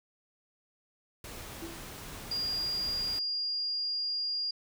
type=noise; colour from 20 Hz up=pink; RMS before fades=-44 dBFS; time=1.24-3.19 s; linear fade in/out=2 ms
type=tone with exponential decay; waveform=sine; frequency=333.3 Hz; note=E4; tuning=19 cents sharp; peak=-37 dBFS; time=1.62-2.01 s; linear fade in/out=5 ms; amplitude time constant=84 ms
type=tone; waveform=sine; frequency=4824 Hz; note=D8; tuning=46 cents sharp; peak=-30 dBFS; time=2.31-4.51 s; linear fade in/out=5 ms
effects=none